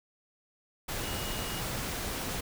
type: tone in noise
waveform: sine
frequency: 2881 Hz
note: F#7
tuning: 47 cents flat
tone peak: -43 dBFS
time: 1.03-1.61 s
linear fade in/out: 10 ms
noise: pink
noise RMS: -35 dBFS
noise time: 0.88-2.41 s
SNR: -11 dB
effects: none